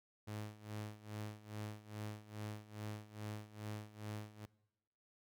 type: tone with tremolo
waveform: sawtooth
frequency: 106.1 Hz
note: G#2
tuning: 38 cents sharp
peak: -38 dBFS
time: 0.27-4.46 s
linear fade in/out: 10 ms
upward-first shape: sine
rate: 2.4 Hz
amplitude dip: 85%
effects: noise-tail reverb RT60 0.9 s tail -21 dB re dry